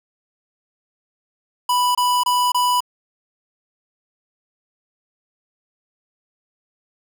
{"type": "tone bursts", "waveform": "square", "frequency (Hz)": 987.8, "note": "B5", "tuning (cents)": 0, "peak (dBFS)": -16, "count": 4, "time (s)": [1.69, 2.805], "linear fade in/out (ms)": 5, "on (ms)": 260, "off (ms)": 25, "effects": []}